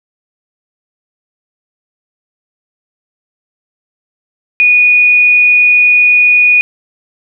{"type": "tone", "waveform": "sine", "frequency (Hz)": 2463, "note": "D#7", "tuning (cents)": -18, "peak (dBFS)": -4, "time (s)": [4.6, 6.61], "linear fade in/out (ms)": 0, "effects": []}